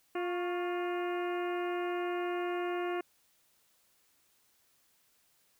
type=harmonic tone with a mistuned harmonic; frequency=352.3 Hz; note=F4; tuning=15 cents sharp; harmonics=1 / 2 / 3 / 4 / 5 / 6 / 7 / 8; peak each=-33 / -39 / -43 / -45 / -47 / -49 / -50 / -51 dBFS; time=0.15-3.01 s; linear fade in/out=5 ms; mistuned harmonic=3; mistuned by=+71 cents; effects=white hiss -70 dBFS RMS until 5.59 s